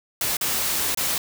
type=noise with dropouts; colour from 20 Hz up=white; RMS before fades=-24 dBFS; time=0.21-1.18 s; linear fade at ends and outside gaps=2 ms; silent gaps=0.369-0.411 / 0.947-0.973 s; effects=none